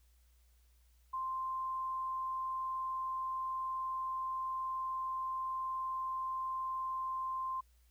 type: tone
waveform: sine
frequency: 1046.5 Hz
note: C6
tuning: in tune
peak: -35 dBFS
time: 1.13-7.61 s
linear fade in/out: 10 ms
effects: added 60 Hz sine -64 dBFS peak until 7.9 s + white hiss -75 dBFS RMS until 7.9 s